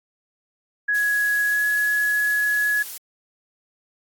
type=tone with pitch glide; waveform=sine; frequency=1672 to 1686.5 Hz; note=G#6 to G#6; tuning=+11 to +26 cents; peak=-18 dBFS; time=0.88-2.83 s; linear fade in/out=10 ms; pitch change=+15 cents; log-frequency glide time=1.46-1.66 s
type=noise; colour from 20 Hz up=blue; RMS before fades=-34 dBFS; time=0.94-2.98 s; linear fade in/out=10 ms
effects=AAC 64 kbps